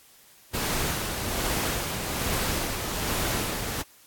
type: noise with tremolo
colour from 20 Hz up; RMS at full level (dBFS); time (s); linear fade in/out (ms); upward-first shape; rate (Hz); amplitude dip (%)
pink; -27; 0.53-3.83; 20; sine; 1.2; 40
effects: white hiss -55 dBFS RMS until 4.06 s + AAC 64 kbps